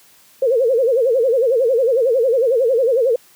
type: tone with vibrato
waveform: sine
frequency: 493.9 Hz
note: B4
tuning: in tune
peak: -12 dBFS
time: 0.42-3.16 s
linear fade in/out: 5 ms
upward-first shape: sine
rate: 11 Hz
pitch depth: 180 cents each way
effects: white hiss -50 dBFS RMS until 3.35 s + high-pass 80 Hz 12 dB/octave